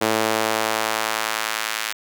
sawtooth tone with high-pass filter sweep, 110 Hz, A2, in tune, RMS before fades -23 dBFS, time 0.01-1.93 s, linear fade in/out 10 ms, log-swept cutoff 380 to 1800 Hz, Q 0.87, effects none

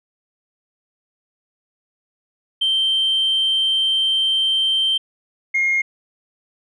sine tone pair in turn, 3130 / 2139 Hz, G7 / C7, -3 / +38 cents, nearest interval perfect fifth, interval 659 cents, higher first, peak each -14 dBFS, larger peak neither, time 2.61-4.98 / 5.54-5.82 s, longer first, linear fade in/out 10 ms, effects tanh soft clip ceiling -12 dBFS

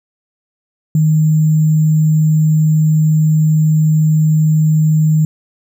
sine tone with sample-and-hold, 155.56 Hz, D#3, in tune, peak -8 dBFS, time 0.95-5.25 s, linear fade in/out 2 ms, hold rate 7350 Hz, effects none

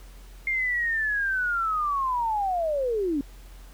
sine linear sweep, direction down, 2132 to 266.3 Hz, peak -23 dBFS, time 0.47-3.21 s, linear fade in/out 2 ms, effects added 44 Hz sine -43 dBFS peak until 3.73 s + pink hiss -54 dBFS RMS until 3.73 s

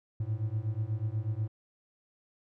triangle beating tone pair, 104.6 / 112.8 Hz, G#2 / A2, +13 / +44 cents, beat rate 8.2 Hz, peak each -31 dBFS, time 0.2-1.48 s, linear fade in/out 5 ms, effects none

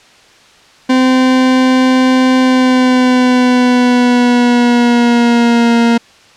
40% pulse tone with pitch glide, 257.7 to 233.6 Hz, C4 to A#3, -26 to +4 cents, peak -6 dBFS, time 0.89-5.98 s, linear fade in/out 10 ms, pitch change -170 cents, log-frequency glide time 2.41-5.76 s, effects white hiss -43 dBFS RMS until 6.36 s + low-pass 5000 Hz 12 dB/octave

